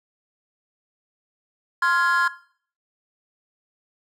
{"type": "chord", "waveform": "triangle", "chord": "F minor", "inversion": "second", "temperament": "just", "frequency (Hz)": [1047.7, 1396.9, 1676.3], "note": ["C6", "F6", "Ab6"], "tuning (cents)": [2, 0, 16], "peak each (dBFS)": -19, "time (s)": [1.82, 2.28], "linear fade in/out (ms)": 5, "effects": ["noise-tail reverb RT60 0.5 s tail -17 dB re dry", "tanh soft clip ceiling -11 dBFS"]}